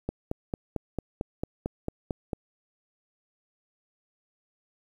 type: click train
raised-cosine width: 2 ms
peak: -16 dBFS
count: 11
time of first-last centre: 0.09-2.332 s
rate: 4.46 Hz
effects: 9-bit